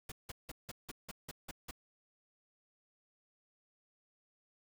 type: noise bursts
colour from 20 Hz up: pink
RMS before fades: -45 dBFS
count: 9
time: 0.09-1.711 s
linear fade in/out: 5 ms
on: 29 ms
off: 170 ms
effects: none